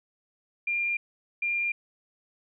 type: tone pair in turn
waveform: sine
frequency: 2397 / 2397 Hz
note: D7 / D7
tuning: +35 / +35 cents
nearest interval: unison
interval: 0 cents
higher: neither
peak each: -25 dBFS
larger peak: neither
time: 0.67-0.97 / 1.42-1.72 s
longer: neither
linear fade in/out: 5 ms
effects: none